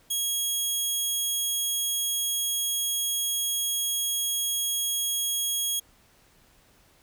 15% pulse tone, 3300 Hz, G#7, 12 cents flat, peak -18 dBFS, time 0.1-5.8 s, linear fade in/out 10 ms, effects pink hiss -60 dBFS RMS until 7.02 s

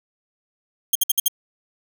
5% pulse tone bursts, 3211 Hz, G7, 41 cents sharp, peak -6 dBFS, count 5, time 0.93-1.282 s, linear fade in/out 5 ms, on 24 ms, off 58 ms, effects none

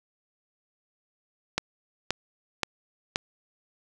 click train, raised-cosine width 0.2 ms, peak -7 dBFS, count 4, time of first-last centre 1.58-3.159 s, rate 1.9 Hz, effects none

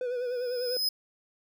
triangle tone with vibrato, 493.9 Hz, B4, in tune, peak -27 dBFS, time 0.01-0.77 s, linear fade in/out 2 ms, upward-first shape sine, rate 10 Hz, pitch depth 50 cents each way
45% pulse tone with exponential growth, 5070 Hz, D#8, 32 cents sharp, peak -24 dBFS, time 0.1-0.89 s, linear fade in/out 5 ms, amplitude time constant 170 ms
effects none

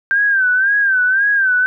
sine tone with vibrato, 1568 Hz, G6, in tune, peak -11 dBFS, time 0.11-1.66 s, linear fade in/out 0 ms, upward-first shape sine, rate 1.9 Hz, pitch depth 100 cents each way, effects none

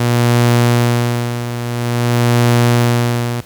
sawtooth tone with tremolo, 119.8 Hz, A#2, 48 cents sharp, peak -5 dBFS, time 0-3.41 s, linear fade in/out 5 ms, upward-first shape sine, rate 0.49 Hz, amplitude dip 70%, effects pink hiss -41 dBFS RMS until 3.45 s

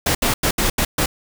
pink noise bursts at uneven times, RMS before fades -18 dBFS, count 6, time 0.06-0.15 / 0.22-0.34 / 0.43-0.51 / 0.58-0.7 / 0.78-0.85 / 0.98-1.06 s, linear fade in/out 5 ms, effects none

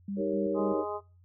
sine tone with tremolo, 198.9 Hz, G3, 25 cents sharp, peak -32 dBFS, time 0.08-0.74 s, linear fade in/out 5 ms, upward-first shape square, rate 3.9 Hz, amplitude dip 45%
sine chord, Eb dominant seventh, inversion none, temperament equal, 311.1 / 392 / 466.2 / 554.4 Hz, Eb4 / G4 / Bb4 / Db5, 0 / 0 / 0 / 0 cents, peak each -33 dBFS, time 0.16-0.85 s, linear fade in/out 50 ms
harmonic tone, 207.7 Hz, G#3, in tune, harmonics 2 / 3 / 4 / 5 / 6, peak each -36 / -38 / -39 / -40 / -41 dBFS, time 0.54-1.01 s, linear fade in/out 50 ms
effects noise-tail reverb RT60 0.3 s tail -20 dB re dry + added 89 Hz sine -56 dBFS peak until 1.24 s

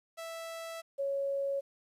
sawtooth / sine tone pair in turn, 659 / 554.2 Hz, E5 / C#5, -1 / -1 cents, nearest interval minor third, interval 300 cents, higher first, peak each -36 / -30 dBFS, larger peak second, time 0.17-0.82 / 0.98-1.61 s, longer first, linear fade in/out 20 ms, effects resampled to 32000 Hz + 11-bit

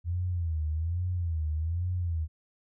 sine tone with vibrato, 83.4 Hz, E2, 21 cents sharp, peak -27 dBFS, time 0.04-2.28 s, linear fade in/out 50 ms, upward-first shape sine, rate 1.2 Hz, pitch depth 140 cents each way, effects none

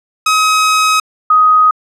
sawtooth / sine tone pair in turn, 1270 / 1253.2 Hz, D#6 / D#6, +35 / +12 cents, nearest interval unison, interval 23 cents, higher first, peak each -5 dBFS, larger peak neither, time 0.26-1 / 1.3-1.71 s, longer first, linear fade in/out 5 ms, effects low-pass 10000 Hz 12 dB/octave

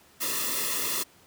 white noise with comb filter, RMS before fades -29 dBFS, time 0.2-1.04 s, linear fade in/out 20 ms, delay 1.3 ms, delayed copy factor -0.95, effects pink hiss -57 dBFS RMS until 1.26 s + high-pass 100 Hz 12 dB/octave

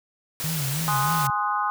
white noise, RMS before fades -30 dBFS, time 0.4-1.27 s, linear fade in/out 0 ms
sine tone with vibrato, 148.1 Hz, D3, 15 cents sharp, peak -26 dBFS, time 0.44-1.3 s, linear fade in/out 0 ms, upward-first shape sine, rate 3.2 Hz, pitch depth 180 cents each way
sine chord, Ab dominant seventh, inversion none, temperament equal, 830.6 / 1046.5 / 1244.5 / 1480 Hz, Ab5 / C6 / Eb6 / Gb6, 0 / 0 / 0 / 0 cents, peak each -27 / -27 / -26 / -32 dBFS, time 0.88-1.7 s, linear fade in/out 0 ms
effects none

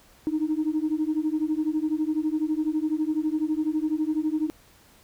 sine beating tone pair, 304.1 / 316.1 Hz, D#4 / D#4, -40 / +27 cents, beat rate 12 Hz, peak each -25 dBFS, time 0.27-4.5 s, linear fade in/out 0 ms, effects tanh soft clip ceiling -17 dBFS + pink hiss -56 dBFS RMS until 5.03 s

